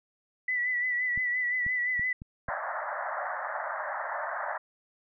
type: tone with vibrato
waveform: sine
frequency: 1975.5 Hz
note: B6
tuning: in tune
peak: -26 dBFS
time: 0.48-2.13 s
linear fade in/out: 5 ms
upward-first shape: sine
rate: 5.8 Hz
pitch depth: 39 cents each way
type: clicks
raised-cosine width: 5 ms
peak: -29 dBFS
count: 5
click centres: 1.176 / 1.665 / 1.995 / 2.219 / 2.487 s
type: band-pass noise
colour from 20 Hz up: pink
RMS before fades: -34 dBFS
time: 2.48-4.58 s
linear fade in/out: 5 ms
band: 570 to 1900 Hz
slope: 96 dB/octave
effects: none